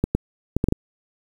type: clicks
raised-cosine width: 3 ms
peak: -5 dBFS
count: 6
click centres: 0.04 / 0.15 / 0.566 / 0.641 / 0.686 / 0.724 s
effects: 7-bit

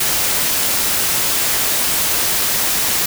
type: noise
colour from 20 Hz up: white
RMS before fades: -17 dBFS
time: 0-3.06 s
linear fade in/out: 5 ms
effects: none

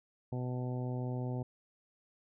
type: harmonic tone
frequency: 125.4 Hz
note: B2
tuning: 27 cents sharp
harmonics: 1 / 2 / 3 / 4 / 5 / 6 / 7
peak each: -35 / -41 / -45 / -47 / -49 / -51 / -52 dBFS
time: 0.32-1.43 s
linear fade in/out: 5 ms
effects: none

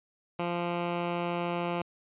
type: tone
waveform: 10% pulse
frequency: 173.4 Hz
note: F3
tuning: 12 cents flat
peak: -21 dBFS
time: 0.39-1.82 s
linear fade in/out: 5 ms
effects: resampled to 8000 Hz

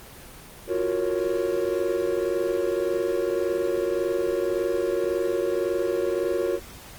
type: chord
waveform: triangle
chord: Gb major seventh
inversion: third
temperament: equal with one note detuned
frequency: 348.2 / 370 / 466.2 / 554.4 Hz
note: F4 / Gb4 / Bb4 / Db5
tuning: -5 / 0 / 0 / 0 cents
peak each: -27 / -25 / -26 / -27 dBFS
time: 0.67-6.6 s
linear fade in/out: 50 ms
effects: pink hiss -44 dBFS RMS until 6.98 s + Opus 24 kbps

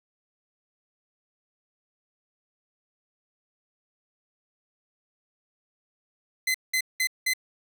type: tone bursts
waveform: sawtooth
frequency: 2044 Hz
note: C7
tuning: 41 cents flat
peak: -19 dBFS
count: 4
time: 6.47-7.336 s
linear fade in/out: 5 ms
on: 74 ms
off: 190 ms
effects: none

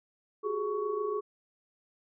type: tone cluster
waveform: sine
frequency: 367.2 / 392.8 / 420.3 / 1118 Hz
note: F#4 / G4 / G#4 / C#6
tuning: -13 / +4 / +21 / +14 cents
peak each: -39 / -39 / -31 / -37 dBFS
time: 0.43-1.21 s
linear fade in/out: 20 ms
effects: none

